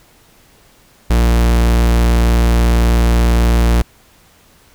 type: tone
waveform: 45% pulse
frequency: 58.27 Hz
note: A#1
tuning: in tune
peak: -9 dBFS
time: 1.1-3.82 s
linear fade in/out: 5 ms
effects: pink hiss -49 dBFS RMS until 4.74 s